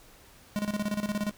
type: tone with tremolo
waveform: square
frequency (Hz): 207.7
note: G#3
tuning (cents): 0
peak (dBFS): -27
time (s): 0.56-1.31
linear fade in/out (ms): 0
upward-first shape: square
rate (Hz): 17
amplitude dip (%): 75
effects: pink hiss -55 dBFS RMS until 1.37 s